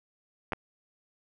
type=clicks; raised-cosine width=0.5 ms; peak=-16 dBFS; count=2; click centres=0.522 / 0.533 s; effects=none